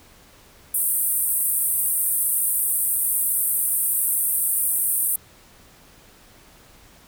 pink band-pass noise, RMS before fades -22 dBFS, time 0.74-5.16 s, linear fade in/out 5 ms, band 8600 to 16000 Hz, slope 96 dB/octave, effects pink hiss -51 dBFS RMS until 7.07 s

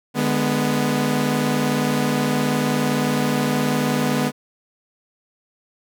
sawtooth chord, G# diminished, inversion second, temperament equal with one note detuned, 149.31 / 207.7 / 246.9 Hz, D3 / G#3 / B3, +29 / 0 / 0 cents, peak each -20 / -20 / -17 dBFS, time 0.14-4.32 s, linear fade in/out 50 ms, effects none

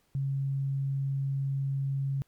sine tone, 137 Hz, C#3, 20 cents flat, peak -27 dBFS, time 0.15-2.22 s, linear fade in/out 0 ms, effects pink hiss -70 dBFS RMS until 2.27 s + MP3 96 kbps

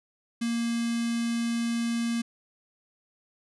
square tone with notch filter, 233.1 Hz, A#3, in tune, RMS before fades -28 dBFS, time 0.41-2.22 s, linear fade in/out 10 ms, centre 780 Hz, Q 0.55, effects resampled to 24000 Hz

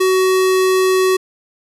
square tone, 374.8 Hz, F#4, 22 cents sharp, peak -12 dBFS, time 0-1.17 s, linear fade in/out 10 ms, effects resampled to 32000 Hz + 9-bit

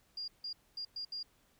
sine tone bursts at uneven times, 4818 Hz, D8, 43 cents sharp, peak -38 dBFS, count 5, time 0.17-0.28 / 0.44-0.53 / 0.77-0.85 / 0.96-1.05 / 1.12-1.23 s, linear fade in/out 5 ms, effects pink hiss -70 dBFS RMS until 1.59 s

